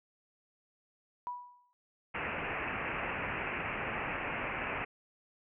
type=tone with exponential decay; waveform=sine; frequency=980 Hz; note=B5; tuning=14 cents flat; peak=-33 dBFS; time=1.27-1.73 s; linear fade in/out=0 ms; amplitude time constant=98 ms
type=low-pass noise; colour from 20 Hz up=white; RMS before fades=-37 dBFS; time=2.14-4.85 s; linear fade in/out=10 ms; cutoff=2700 Hz; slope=96 dB/octave
effects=none